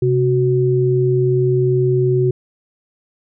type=tone pair together; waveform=sine; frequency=130.81 / 370 Hz; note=C3 / F#4; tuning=0 / 0 cents; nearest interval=octave + tritone; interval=1800 cents; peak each=-15 dBFS; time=0.02-2.31 s; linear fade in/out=5 ms; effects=none